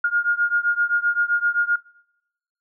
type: beating tone pair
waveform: sine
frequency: 1418 / 1425.7 Hz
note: F6 / F6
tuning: +26 / +35 cents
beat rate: 7.7 Hz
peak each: -21 dBFS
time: 0.04-1.76 s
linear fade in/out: 5 ms
effects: noise-tail reverb RT60 0.9 s tail -24 dB re dry